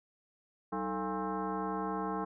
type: tone with frequency modulation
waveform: sine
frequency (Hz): 312.3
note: D#4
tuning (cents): +7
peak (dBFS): -32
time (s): 0.72-2.25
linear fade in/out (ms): 10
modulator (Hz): 252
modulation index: 3.7
effects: none